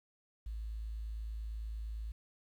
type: tone with quantisation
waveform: sine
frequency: 54.4 Hz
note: A1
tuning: 19 cents flat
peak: -38 dBFS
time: 0.46-2.12 s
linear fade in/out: 5 ms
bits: 11
effects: none